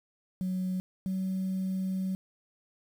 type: tone pair in turn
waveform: sine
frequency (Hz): 185 / 188.56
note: F#3 / F#3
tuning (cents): 0 / +33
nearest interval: unison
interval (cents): 33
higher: second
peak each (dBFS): -27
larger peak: neither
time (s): 0.41-0.8 / 1.06-2.15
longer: second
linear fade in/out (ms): 0
effects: tanh soft clip ceiling -26 dBFS + 9-bit